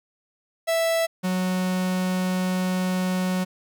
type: tone pair in turn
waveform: 45% pulse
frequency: 659.3 / 184.16 Hz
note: E5 / F#3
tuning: 0 / -8 cents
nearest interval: octave + minor seventh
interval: 2208 cents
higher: first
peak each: -20 / -22 dBFS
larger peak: first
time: 0.67-1.07 / 1.23-3.45 s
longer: second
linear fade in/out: 20 ms
effects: 10-bit